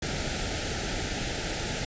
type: band-stop noise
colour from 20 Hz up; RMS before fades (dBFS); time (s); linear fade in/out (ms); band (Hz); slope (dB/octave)
pink; -31; 0.02-1.85; 5; 880 to 1300; 96
effects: resampled to 16000 Hz